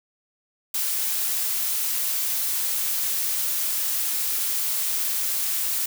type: noise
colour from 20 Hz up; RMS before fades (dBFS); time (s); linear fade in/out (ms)
blue; -25; 0.74-5.86; 5
effects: none